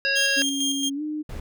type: harmonic tone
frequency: 549 Hz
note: C#5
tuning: 17 cents flat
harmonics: 1 / 3 / 5 / 7 / 9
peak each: -31 / -23 / -26 / -35 / -27 dBFS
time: 0.05-0.42 s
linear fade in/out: 0 ms
type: tone with tremolo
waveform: 25% pulse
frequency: 3214 Hz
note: G7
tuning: 43 cents sharp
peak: -19 dBFS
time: 0.15-0.9 s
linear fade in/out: 20 ms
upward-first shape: square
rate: 4.4 Hz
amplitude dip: 45%
type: tone with pitch glide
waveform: sine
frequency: 277.2 to 304 Hz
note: C#4 to D#4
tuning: 0 to -40 cents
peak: -26 dBFS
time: 0.36-1.23 s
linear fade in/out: 20 ms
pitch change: +160 cents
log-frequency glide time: 0.94-1.02 s
type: noise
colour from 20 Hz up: brown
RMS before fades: -33 dBFS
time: 1.29-1.4 s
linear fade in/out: 5 ms
effects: none